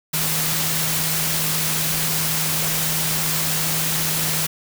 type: tone in noise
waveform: sine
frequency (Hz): 158.6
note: D#3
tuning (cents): +33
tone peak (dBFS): -28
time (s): 0.13-4.47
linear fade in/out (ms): 10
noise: white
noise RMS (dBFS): -22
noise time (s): 0.13-4.47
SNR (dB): -9
effects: none